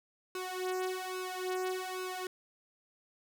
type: tone with flanger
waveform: sawtooth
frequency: 370 Hz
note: F#4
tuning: in tune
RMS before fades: -37 dBFS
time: 0.35-2.27 s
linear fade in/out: 2 ms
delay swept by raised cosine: 0.76 to 2.86 ms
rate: 1.2 Hz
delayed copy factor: +0.9
effects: none